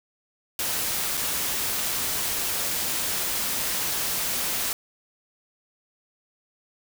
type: noise with dropouts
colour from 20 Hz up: white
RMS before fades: -27 dBFS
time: 0.59-4.73 s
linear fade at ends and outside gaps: 1 ms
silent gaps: 1.171-1.175 s
effects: none